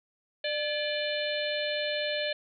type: harmonic tone with a mistuned harmonic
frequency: 596 Hz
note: D5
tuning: 25 cents sharp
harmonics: 1 / 3 / 4 / 5 / 6 / 7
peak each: -31 / -36 / -38 / -37 / -38 / -38 dBFS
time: 0.44-2.33 s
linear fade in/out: 5 ms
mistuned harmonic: 3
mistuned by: -67 cents
effects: none